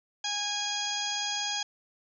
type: harmonic tone with a mistuned harmonic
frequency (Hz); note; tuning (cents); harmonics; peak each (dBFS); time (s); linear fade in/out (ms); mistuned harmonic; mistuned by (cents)
823; G#5; -16; 1 / 2 / 3 / 4 / 5 / 6 / 7 / 8; -37 / -40 / -41 / -34 / -44 / -36 / -44 / -36; 0.24-1.63; 5; 7; +45
effects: none